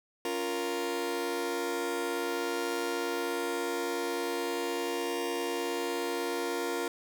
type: chord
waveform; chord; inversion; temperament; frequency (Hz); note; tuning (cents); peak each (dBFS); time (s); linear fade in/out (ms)
sawtooth; Bb minor; first; just; 279.7 / 349.6 / 466.2; Db4 / F4 / Bb4; +16 / +2 / 0; -35 / -30 / -30; 0.25-6.88; 2
effects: none